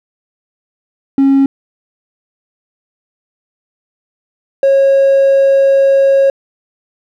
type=tone pair in turn; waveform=triangle; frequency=273.1 / 546.2 Hz; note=C#4 / C#5; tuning=-26 / -26 cents; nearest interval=octave; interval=1200 cents; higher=second; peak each=-3 dBFS; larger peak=neither; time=1.18-1.46 / 4.63-6.3 s; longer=second; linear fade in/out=2 ms; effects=tanh soft clip ceiling -1 dBFS